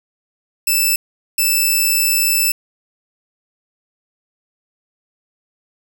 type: tone bursts at uneven times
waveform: 5% pulse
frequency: 2637 Hz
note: E7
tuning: in tune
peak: -4 dBFS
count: 2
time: 0.67-0.96 / 1.38-2.52 s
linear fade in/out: 5 ms
effects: none